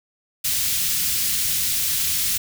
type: band-stop noise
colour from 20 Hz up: white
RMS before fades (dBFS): -22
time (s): 0.44-2.38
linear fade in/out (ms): 10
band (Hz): 160 to 2600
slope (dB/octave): 12
effects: none